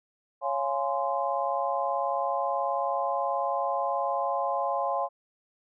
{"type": "chord", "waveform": "sine", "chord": "Db major seventh", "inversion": "none", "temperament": "just", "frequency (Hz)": [554.4, 693, 831.5, 1039.4], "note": ["Db5", "F5", "Ab5", "C6"], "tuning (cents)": [0, -14, 2, -12], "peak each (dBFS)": -31, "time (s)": [0.41, 5.09], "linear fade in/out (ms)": 50, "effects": []}